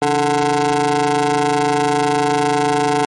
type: ring-modulated tone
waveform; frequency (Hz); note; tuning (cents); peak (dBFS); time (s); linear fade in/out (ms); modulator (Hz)
25% pulse; 150; D3; +37; -7; 0.02-3.05; 0; 587
effects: MP3 48 kbps